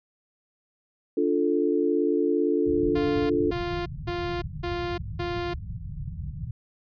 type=chord; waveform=sine; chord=D minor; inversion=none; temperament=equal with one note detuned; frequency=291.5 / 349.2 / 440 Hz; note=D4 / F4 / A4; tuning=-13 / 0 / 0 cents; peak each=-25 dBFS; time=1.17-3.51 s; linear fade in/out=5 ms
type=low-pass noise; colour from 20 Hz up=white; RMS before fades=-35 dBFS; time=2.66-6.51 s; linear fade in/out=2 ms; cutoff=160 Hz; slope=48 dB/octave
type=tone bursts; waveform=sawtooth; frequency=349.2 Hz; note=F4; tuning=in tune; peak=-24 dBFS; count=5; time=2.95-5.54 s; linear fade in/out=10 ms; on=350 ms; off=210 ms
effects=resampled to 11025 Hz